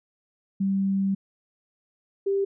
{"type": "tone pair in turn", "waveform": "sine", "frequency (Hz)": [194.8, 394.4], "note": ["G3", "G4"], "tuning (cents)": [-11, 11], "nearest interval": "octave", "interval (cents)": 1222, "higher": "second", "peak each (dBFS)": [-21, -21], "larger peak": "neither", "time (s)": [[0.6, 1.15], [2.26, 2.45]], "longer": "first", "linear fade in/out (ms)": 10, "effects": []}